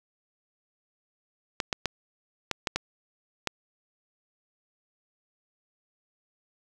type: clicks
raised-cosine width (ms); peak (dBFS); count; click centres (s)
0.2; -9; 7; 1.602 / 1.728 / 1.857 / 2.513 / 2.672 / 2.76 / 3.473
effects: 7-bit